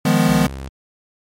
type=chord; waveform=square; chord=F half-diminished seventh; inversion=third; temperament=equal with one note detuned; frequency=155.56 / 174.61 / 207.7 / 248.4 Hz; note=Eb3 / F3 / Ab3 / Cb4; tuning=0 / 0 / 0 / +10 cents; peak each=-19 dBFS; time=0.05-0.47 s; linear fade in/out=5 ms
type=tone; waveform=sawtooth; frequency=67.1 Hz; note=C2; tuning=44 cents sharp; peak=-24 dBFS; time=0.28-0.69 s; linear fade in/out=10 ms
effects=MP3 64 kbps